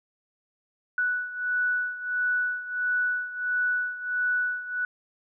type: beating tone pair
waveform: sine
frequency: 1479 / 1480.5 Hz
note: F#6 / F#6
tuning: -1 / +1 cents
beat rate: 1.5 Hz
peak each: -26 / -30 dBFS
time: 0.98-4.85 s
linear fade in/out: 2 ms
effects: none